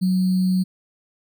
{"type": "tone with sample-and-hold", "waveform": "sine", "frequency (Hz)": 185, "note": "F#3", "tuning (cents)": 0, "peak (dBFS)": -16, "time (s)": [0.01, 0.64], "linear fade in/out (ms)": 20, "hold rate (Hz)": 4410, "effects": []}